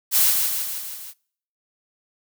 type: noise with echo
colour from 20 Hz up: blue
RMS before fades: -17 dBFS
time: 0.11-0.34 s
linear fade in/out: 50 ms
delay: 160 ms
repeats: 5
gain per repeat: -4 dB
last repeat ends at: 1.14 s
effects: noise-tail reverb RT60 0.6 s tail -26 dB re dry